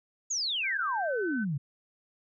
sine exponential sweep, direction down, 6970 to 130.81 Hz, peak -28 dBFS, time 0.3-1.58 s, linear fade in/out 10 ms
sine tone with pitch glide, 1568 to 1518.1 Hz, G6 to F#6, 0 to +44 cents, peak -34 dBFS, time 0.63-1.45 s, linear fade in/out 20 ms, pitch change -56 cents, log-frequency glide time 1.06-1.12 s
effects none

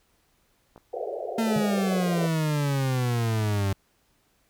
clicks, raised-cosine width 1 ms, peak -32 / -35 dBFS, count 2, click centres 0.761 / 0.778 s
pink band-pass noise, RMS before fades -32 dBFS, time 0.93-2.27 s, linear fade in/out 5 ms, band 380 to 740 Hz, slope 96 dB/octave
40% pulse exponential sweep, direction down, 228.7 to 96.3 Hz, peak -22 dBFS, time 1.38-3.73 s, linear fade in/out 5 ms
sine tone with exponential decay, 156.4 Hz, D#3, 9 cents sharp, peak -22 dBFS, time 1.56-1.68 s, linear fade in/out 5 ms, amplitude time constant 26 ms
effects pink hiss -67 dBFS RMS until 4.49 s

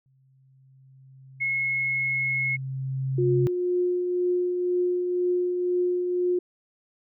sine tone with exponential growth, 132.9 Hz, C3, 27 cents sharp, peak -20 dBFS, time 0.06-3.47 s, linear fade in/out 0 ms, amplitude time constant 740 ms
sine tone, 2174 Hz, C#7, 34 cents flat, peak -23 dBFS, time 1.4-2.57 s, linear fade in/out 20 ms
sine tone with tremolo, 357.9 Hz, F4, 42 cents sharp, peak -20 dBFS, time 3.18-6.39 s, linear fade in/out 5 ms, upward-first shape triangle, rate 2 Hz, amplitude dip 40%
effects none

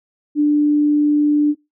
sine tone, 295.7 Hz, D4, 12 cents sharp, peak -11 dBFS, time 0.35-1.55 s, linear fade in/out 50 ms, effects noise-tail reverb RT60 0.2 s tail -22 dB re dry

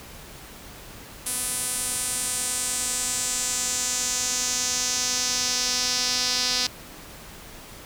sawtooth tone with band-pass filter sweep, 250 Hz, B3, 21 cents sharp, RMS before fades -26 dBFS, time 1.26-6.67 s, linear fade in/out 5 ms, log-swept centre 10000 to 4900 Hz, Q 3.1, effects pink hiss -43 dBFS RMS until 7.85 s

